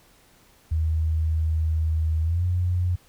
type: tone with pitch glide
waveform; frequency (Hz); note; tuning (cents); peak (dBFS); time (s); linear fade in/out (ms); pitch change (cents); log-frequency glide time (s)
sine; 79.5 to 89.24; D#2 to F2; +38 to +38; -20; 0.71-2.96; 10; +200; 2.22-2.44
effects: pink hiss -57 dBFS RMS until 3.08 s